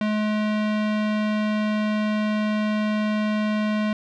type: tone with low-pass filter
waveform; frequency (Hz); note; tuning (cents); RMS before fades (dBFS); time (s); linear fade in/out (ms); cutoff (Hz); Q
square; 212.7; G#3; +42; -23; 0.01-3.93; 2; 3000; 1.1
effects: none